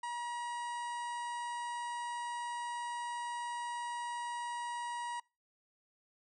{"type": "harmonic tone", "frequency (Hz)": 957, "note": "A#5", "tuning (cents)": 45, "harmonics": [1, 2, 3, 4, 5, 6, 7, 8, 9], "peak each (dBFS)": [-37, -47, -53, -58, -61, -60, -64, -61, -54], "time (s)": [0.03, 5.2], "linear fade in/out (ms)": 5, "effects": ["noise-tail reverb RT60 0.3 s tail -25 dB re dry"]}